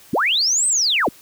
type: linear two-way sweep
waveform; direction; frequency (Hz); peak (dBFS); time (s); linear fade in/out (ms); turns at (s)
sine; up then down; 128.2 to 8372 to 128.2; -15; 0.13-1.09; 5; 0.67
effects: white hiss -47 dBFS RMS until 1.21 s

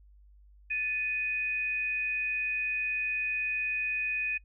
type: tone pair together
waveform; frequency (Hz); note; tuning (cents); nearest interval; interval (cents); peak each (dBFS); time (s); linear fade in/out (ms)
sine; 1750.4 / 2492; A6 / D#7; -9 / +2; tritone; 611; -39 / -29; 0.7-4.38; 10
effects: noise-tail reverb RT60 0.1 s tail -21 dB re dry + added 50 Hz sine -54 dBFS peak until 4.44 s

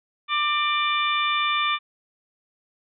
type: harmonic tone with a mistuned harmonic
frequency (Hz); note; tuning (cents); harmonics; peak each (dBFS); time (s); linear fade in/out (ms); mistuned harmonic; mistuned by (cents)
592; D5; +14; 2 / 3 / 4 / 5 / 6; -23 / -32 / -26 / -32 / -28; 0.28-1.79; 50; 3; +29
effects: none

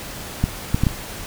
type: clicks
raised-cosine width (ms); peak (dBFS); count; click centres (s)
5; -4; 4; 0.44 / 0.745 / 0.836 / 0.868
effects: pink hiss -33 dBFS RMS until 1.26 s

